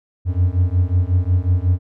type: beating tone pair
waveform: triangle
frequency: 87.31 / 92.81 Hz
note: F2 / F#2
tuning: 0 / +6 cents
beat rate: 5.5 Hz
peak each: -15 dBFS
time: 0.25-1.79 s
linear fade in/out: 50 ms
effects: none